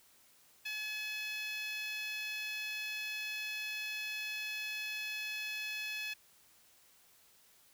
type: tone with high-pass filter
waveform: 10% pulse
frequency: 854 Hz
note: G#5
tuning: 48 cents sharp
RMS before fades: -40 dBFS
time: 0.65-6.14 s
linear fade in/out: 10 ms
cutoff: 2200 Hz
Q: 6.3
effects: white hiss -65 dBFS RMS until 7.73 s